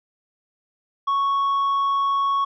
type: tone with tanh clipping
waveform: sine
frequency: 1108.7 Hz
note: C#6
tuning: in tune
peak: -19 dBFS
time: 1.07-2.45 s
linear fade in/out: 10 ms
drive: 3 dB
effects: none

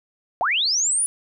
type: linear sweep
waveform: sine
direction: up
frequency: 622.3 to 10060 Hz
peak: -18 dBFS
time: 0.41-1.06 s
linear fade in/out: 0 ms
effects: none

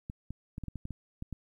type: clicks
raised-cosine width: 5 ms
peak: -26 dBFS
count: 10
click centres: 0.099 / 0.306 / 0.581 / 0.637 / 0.683 / 0.757 / 0.854 / 0.907 / 1.224 / 1.327 s
effects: 11-bit

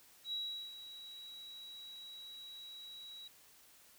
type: tone with ADSR envelope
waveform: sine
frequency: 3882 Hz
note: B7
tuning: 31 cents flat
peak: -36 dBFS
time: 0.24-3.28 s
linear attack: 86 ms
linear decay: 390 ms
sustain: -12 dB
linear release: 6 ms
effects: white hiss -63 dBFS RMS until 3.98 s

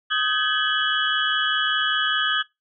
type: tone cluster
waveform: sine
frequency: 1255 / 1548 / 1693 / 2995 / 3313 Hz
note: D#6 / G6 / G#6 / F#7 / G#7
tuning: +15 / -22 / +33 / +20 / -5 cents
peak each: -26 dBFS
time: 0.1-2.43 s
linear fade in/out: 20 ms
effects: noise-tail reverb RT60 0.2 s tail -22 dB re dry

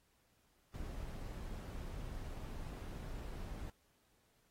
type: noise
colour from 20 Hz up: brown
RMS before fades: -45 dBFS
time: 0.74-3.7 s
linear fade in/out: 2 ms
effects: pink hiss -75 dBFS RMS until 4.5 s + AAC 48 kbps

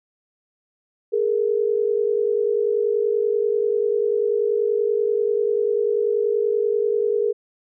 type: tone pair together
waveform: sine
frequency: 415.9 / 466.2 Hz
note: G#4 / A#4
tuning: +2 / 0 cents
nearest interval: major second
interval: 198 cents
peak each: -20 / -21 dBFS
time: 1.12-7.33 s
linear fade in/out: 20 ms
effects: none

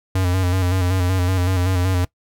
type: tone with vibrato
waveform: square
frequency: 91.6 Hz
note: F#2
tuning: 17 cents flat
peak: -17 dBFS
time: 0.15-2.05 s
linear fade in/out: 5 ms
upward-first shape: square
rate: 5.3 Hz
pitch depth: 44 cents each way
effects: noise-tail reverb RT60 0.1 s tail -21 dB re dry

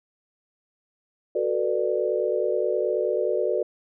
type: chord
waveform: sine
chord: B minor seventh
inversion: second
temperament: just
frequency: 370.4 / 444.5 / 493.9 / 592.7 Hz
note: F#4 / A4 / B4 / D5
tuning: +2 / +18 / 0 / +16 cents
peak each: -27 dBFS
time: 1.35-3.63 s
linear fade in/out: 5 ms
effects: none

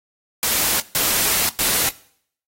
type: noise bursts at uneven times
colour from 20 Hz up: white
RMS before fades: -19 dBFS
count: 3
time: 0.43-0.8 / 0.95-1.49 / 1.59-1.89 s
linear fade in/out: 0 ms
effects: noise-tail reverb RT60 0.6 s tail -20 dB re dry + AAC 48 kbps

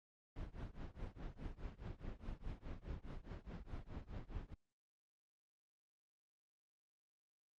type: noise with tremolo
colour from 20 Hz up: brown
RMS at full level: -44 dBFS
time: 0.36-4.54 s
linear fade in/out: 2 ms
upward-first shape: triangle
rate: 4.8 Hz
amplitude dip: 100%
effects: low-pass 4000 Hz 12 dB/octave + Opus 24 kbps

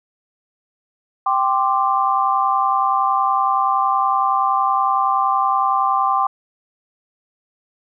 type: chord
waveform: sine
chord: G suspended fourth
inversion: none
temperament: just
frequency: 784 / 1045.3 / 1176 Hz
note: G5 / C6 / D6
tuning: 0 / -2 / +2 cents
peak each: -19 dBFS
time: 1.26-6.27 s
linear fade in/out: 5 ms
effects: none

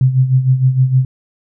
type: tone with tremolo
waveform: sine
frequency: 130 Hz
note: C3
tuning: 11 cents flat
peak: -6 dBFS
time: 0.01-1.05 s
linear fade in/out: 2 ms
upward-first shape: sine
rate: 6.5 Hz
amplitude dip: 70%
effects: none

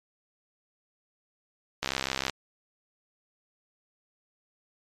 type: click train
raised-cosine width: 0.2 ms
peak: -10 dBFS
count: 32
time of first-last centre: 1.83-2.297 s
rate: 66.4 Hz
effects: MP3 96 kbps

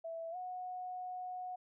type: tone with pitch glide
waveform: sine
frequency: 659.3 to 731.5 Hz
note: E5 to F#5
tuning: 0 to -20 cents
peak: -40 dBFS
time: 0.04-1.56 s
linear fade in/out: 10 ms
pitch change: +180 cents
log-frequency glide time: 0.31-0.36 s
effects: none

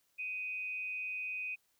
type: tone with amplitude modulation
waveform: sine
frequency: 2500 Hz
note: D#7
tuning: 8 cents sharp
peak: -34 dBFS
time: 0.18-1.56 s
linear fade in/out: 20 ms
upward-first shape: sine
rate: 196 Hz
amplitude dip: 50%
effects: white hiss -75 dBFS RMS until 1.79 s

